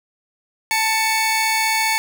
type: tone pair together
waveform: sawtooth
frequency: 884.2 / 2228 Hz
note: A5 / C#7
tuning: +8 / +8 cents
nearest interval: octave + major third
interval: 1600 cents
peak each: -16 dBFS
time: 0.71-1.98 s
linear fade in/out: 0 ms
effects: none